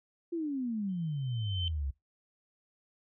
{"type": "exponential sweep", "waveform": "sine", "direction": "down", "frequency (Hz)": [349.2, 65.41], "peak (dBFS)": -31, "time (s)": [0.32, 1.91], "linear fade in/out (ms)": 10}
{"type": "tone with exponential growth", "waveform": "sine", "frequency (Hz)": 3084, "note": "G7", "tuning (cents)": -29, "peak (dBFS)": -31, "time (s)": [0.89, 1.68], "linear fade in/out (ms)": 1, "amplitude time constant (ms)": 170}
{"effects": ["noise-tail reverb RT60 0.2 s tail -23 dB re dry"]}